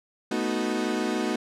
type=chord; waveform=35% pulse; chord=B dominant seventh; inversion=third; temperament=equal; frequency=220 / 246.9 / 311.1 / 370 Hz; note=A3 / B3 / D#4 / F#4; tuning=0 / 0 / 0 / 0 cents; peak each=-29 dBFS; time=0.31-1.36 s; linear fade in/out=5 ms; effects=low-pass 8000 Hz 12 dB/octave